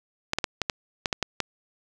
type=clicks; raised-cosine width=0.2 ms; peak=-7 dBFS; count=9; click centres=0.334 / 0.386 / 0.442 / 0.617 / 0.698 / 1.058 / 1.128 / 1.227 / 1.403 s; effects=none